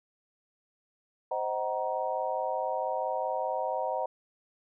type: chord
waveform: sine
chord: C half-diminished seventh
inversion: none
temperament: just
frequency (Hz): 523.3 / 627.9 / 753.5 / 941.9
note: C5 / Eb5 / Gb5 / Bb5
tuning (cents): 0 / +16 / +31 / +18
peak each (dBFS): -34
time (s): 1.31-4.06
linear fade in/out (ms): 5
effects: none